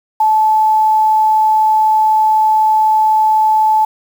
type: tone with quantisation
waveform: sine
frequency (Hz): 868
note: A5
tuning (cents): -24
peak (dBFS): -8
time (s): 0.2-3.85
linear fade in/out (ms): 5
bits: 6
effects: none